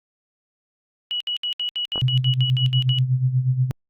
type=tone bursts; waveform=sine; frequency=2928 Hz; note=F#7; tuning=19 cents flat; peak=-22 dBFS; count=12; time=1.11-2.986 s; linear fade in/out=0 ms; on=94 ms; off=68 ms
type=clicks; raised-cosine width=1 ms; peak=-16 dBFS; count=2; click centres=1.958 / 1.979 s
type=tone with tremolo; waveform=sine; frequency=128.3 Hz; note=C3; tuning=34 cents flat; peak=-14 dBFS; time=2.02-3.71 s; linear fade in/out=0 ms; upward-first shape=sine; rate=8.3 Hz; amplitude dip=70%
effects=Opus 48 kbps

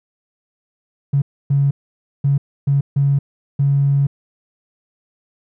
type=tone bursts at uneven times; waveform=triangle; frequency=140 Hz; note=C#3; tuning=18 cents sharp; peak=-8 dBFS; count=6; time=1.13-1.22 / 1.5-1.71 / 2.24-2.38 / 2.67-2.81 / 2.96-3.19 / 3.59-4.07 s; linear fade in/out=10 ms; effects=tanh soft clip ceiling -10 dBFS

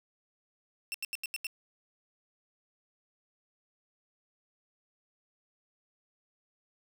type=tone bursts; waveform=sawtooth; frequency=2698 Hz; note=E7; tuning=40 cents sharp; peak=-30 dBFS; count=6; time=0.92-1.468 s; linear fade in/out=0 ms; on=23 ms; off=82 ms; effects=none

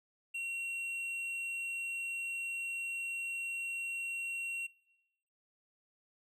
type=tone with tanh clipping; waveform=sine; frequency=2737 Hz; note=F7; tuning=36 cents flat; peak=-37 dBFS; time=0.34-4.67 s; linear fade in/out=10 ms; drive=6 dB; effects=noise-tail reverb RT60 1.0 s tail -23 dB re dry

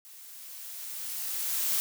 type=noise with level ramp; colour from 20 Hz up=blue; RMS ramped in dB=-50 to -27 dBFS; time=0.05-1.8 s; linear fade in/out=0 ms; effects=none

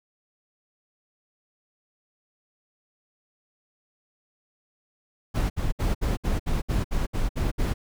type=noise bursts; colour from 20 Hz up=brown; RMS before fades=-24 dBFS; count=11; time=5.34-7.74 s; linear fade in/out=20 ms; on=160 ms; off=64 ms; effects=none

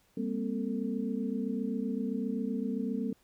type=tone cluster; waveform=sine; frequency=200.8 / 234.6 / 262.3 / 447.5 Hz; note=G3 / A#3 / C4 / A4; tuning=+42 / +11 / +4 / +29 cents; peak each=-35 / -34 / -36 / -40 dBFS; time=0.17-3.13 s; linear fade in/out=5 ms; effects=pink hiss -68 dBFS RMS until 3.23 s

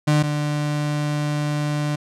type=tone pair in turn; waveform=35% pulse; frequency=149.8 / 148.25 Hz; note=D3 / D3; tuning=+35 / +17 cents; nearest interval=unison; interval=18 cents; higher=first; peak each=-13 / -19 dBFS; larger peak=first; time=0.07-0.23 / 0.23-1.96 s; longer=second; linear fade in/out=10 ms; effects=low-pass 9000 Hz 12 dB/octave

